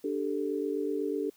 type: chord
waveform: sine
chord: D suspended fourth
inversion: none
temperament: equal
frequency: 293.7 / 392 / 440 Hz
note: D4 / G4 / A4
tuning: 0 / 0 / 0 cents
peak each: -33 dBFS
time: 0.04-1.3 s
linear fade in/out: 5 ms
effects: white hiss -63 dBFS RMS until 1.36 s